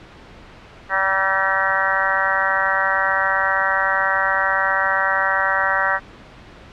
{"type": "harmonic tone with a mistuned harmonic", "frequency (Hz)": 192.5, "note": "G3", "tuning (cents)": -31, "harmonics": [3, 4, 5, 6, 7, 8, 9, 10], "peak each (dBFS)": [-27, -26, -25, -26, -24, -22, -26, -22], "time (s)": [0.89, 6], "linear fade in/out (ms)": 50, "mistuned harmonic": 10, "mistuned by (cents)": -22, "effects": ["pink hiss -42 dBFS RMS until 6.72 s", "low-pass 3000 Hz 12 dB/octave"]}